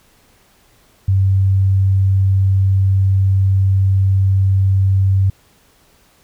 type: tone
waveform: sine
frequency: 96.4 Hz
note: G2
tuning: 28 cents flat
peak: -10 dBFS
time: 1.08-5.3 s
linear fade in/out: 5 ms
effects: pink hiss -53 dBFS RMS until 6.23 s